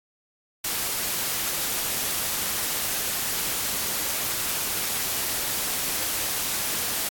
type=noise; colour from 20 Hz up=white; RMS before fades=-27 dBFS; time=0.64-7.09 s; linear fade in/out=5 ms; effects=AAC 64 kbps